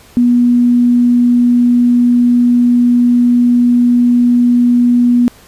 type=tone; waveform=sine; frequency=242.6 Hz; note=B3; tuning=31 cents flat; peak=-6 dBFS; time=0.17-5.28 s; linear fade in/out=0 ms; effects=pink hiss -42 dBFS RMS until 5.47 s + resampled to 32000 Hz